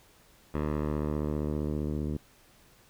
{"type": "tone with low-pass filter sweep", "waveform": "10% pulse", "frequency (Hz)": 75.2, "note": "D2", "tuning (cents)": 42, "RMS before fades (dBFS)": -31, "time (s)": [0.54, 2.17], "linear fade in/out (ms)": 5, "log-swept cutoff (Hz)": [1600, 310], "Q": 0.75, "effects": ["pink hiss -60 dBFS RMS until 2.89 s"]}